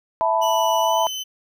sine chord, E suspended fourth, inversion none, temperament equal, 659.3 / 880 / 987.8 Hz, E5 / A5 / B5, 0 / 0 / 0 cents, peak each -21 dBFS, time 0.21-1.07 s, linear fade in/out 0 ms
30% pulse tone with pitch glide, 2960 to 3040 Hz, F#7 to F#7, 0 to +46 cents, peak -24 dBFS, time 0.41-1.24 s, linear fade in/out 20 ms, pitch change +46 cents, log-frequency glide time 0.8-1.03 s
effects none

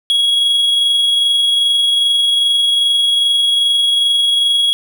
triangle tone with amplitude modulation, 3322 Hz, G#7, in tune, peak -8 dBFS, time 0.1-4.73 s, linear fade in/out 0 ms, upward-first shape sine, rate 22.5 Hz, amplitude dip 25%, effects none

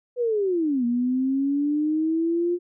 sine linear two-way sweep, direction down then up, 500 to 235.9 to 354.5 Hz, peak -20 dBFS, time 0.16-2.59 s, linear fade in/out 50 ms, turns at 0.85 s, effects none

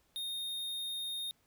square tone, 3691 Hz, A#7, 18 cents flat, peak -37 dBFS, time 0.16-1.31 s, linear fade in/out 0 ms, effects pink hiss -72 dBFS RMS until 1.46 s

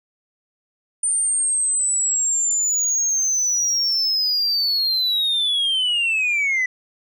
sine linear sweep, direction down, 9030 to 1975.5 Hz, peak -15 dBFS, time 1.03-6.66 s, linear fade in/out 5 ms, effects tanh soft clip ceiling -16 dBFS

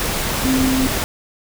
sine tone in noise, 261.6 Hz, C4, in tune, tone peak -15 dBFS, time 0.45-0.87 s, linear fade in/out 0 ms, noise pink, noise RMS -21 dBFS, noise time 0-1.04 s, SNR +3 dB, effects none

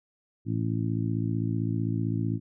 harmonic tone, 55.6 Hz, A1, 19 cents sharp, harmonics 2 / 3 / 4 / 5 / 6, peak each -28 / -32 / -35 / -33 / -37 dBFS, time 0.45-2.4 s, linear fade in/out 50 ms, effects none

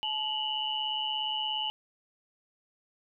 sine tone cluster, 865 / 2856 / 2993 Hz, A5 / F7 / F#7, -30 / +38 / +19 cents, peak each -35 / -35 / -32 dBFS, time 0.03-1.7 s, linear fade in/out 0 ms, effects none

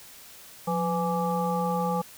harmonic tone with a mistuned harmonic, 167 Hz, E3, 23 cents sharp, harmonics 1 / 3 / 5 / 7, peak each -28 / -30 / -29 / -33 dBFS, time 0.67-2.02 s, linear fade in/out 10 ms, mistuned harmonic 1, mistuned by +110 cents, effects white hiss -48 dBFS RMS until 2.17 s

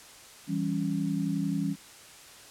sine chord, C# diminished, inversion first, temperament equal, 164.81 / 196 / 277.2 Hz, E3 / G3 / C#4, 0 / 0 / 0 cents, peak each -31 dBFS, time 0.47-1.76 s, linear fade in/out 50 ms, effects white hiss -50 dBFS RMS until 2.5 s + low-pass 10000 Hz 12 dB/octave

